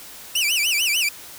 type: tone with vibrato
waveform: sawtooth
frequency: 2637 Hz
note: E7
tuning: in tune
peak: -15 dBFS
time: 0.35-1.09 s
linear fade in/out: 5 ms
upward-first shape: sine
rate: 6.7 Hz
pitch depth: 240 cents each way
effects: white hiss -40 dBFS RMS until 1.38 s